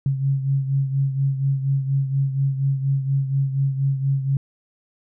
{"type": "beating tone pair", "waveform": "sine", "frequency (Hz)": [136.1, 140.3], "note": ["C#3", "C#3"], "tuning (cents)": [-31, 21], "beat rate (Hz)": 4.2, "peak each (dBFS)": [-19, -26], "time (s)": [0.06, 4.37], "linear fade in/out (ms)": 2, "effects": []}